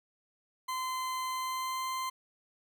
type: tone with pitch glide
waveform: 40% pulse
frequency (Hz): 1031 to 1040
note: C6 to C6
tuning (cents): -26 to -11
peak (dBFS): -32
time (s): 0.68-2.1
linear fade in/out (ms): 10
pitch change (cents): +15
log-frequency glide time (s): 1.32-1.87
effects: none